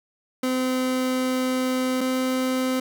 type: tone pair in turn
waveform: 30% pulse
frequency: 256.7 / 258.1 Hz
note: C4 / C4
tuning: -33 / -23 cents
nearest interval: unison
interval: 10 cents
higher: second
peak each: -19 dBFS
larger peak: neither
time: 0.43-2.01 / 2.01-2.8 s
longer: first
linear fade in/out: 5 ms
effects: none